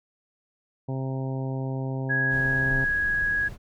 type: harmonic tone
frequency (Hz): 132.6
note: C3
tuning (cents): +23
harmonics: 1 / 2 / 3 / 4 / 5 / 6 / 7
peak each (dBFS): -28 / -34 / -38 / -40 / -42 / -44 / -45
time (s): 0.88-2.85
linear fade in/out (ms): 10
type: tone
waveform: sine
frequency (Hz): 1661.2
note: G#6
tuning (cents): 0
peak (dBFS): -22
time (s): 2.09-3.49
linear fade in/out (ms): 20
type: noise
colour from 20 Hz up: brown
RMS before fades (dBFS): -36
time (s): 2.29-3.58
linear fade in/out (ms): 50
effects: none